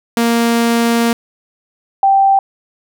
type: tone pair in turn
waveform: sawtooth / sine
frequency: 233.1 / 782.4 Hz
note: A#3 / G5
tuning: 0 / -4 cents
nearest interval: octave + major sixth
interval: 2096 cents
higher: second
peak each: -7 dBFS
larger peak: neither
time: 0.17-1.13 / 2.03-2.39 s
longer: first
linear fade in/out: 2 ms
effects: none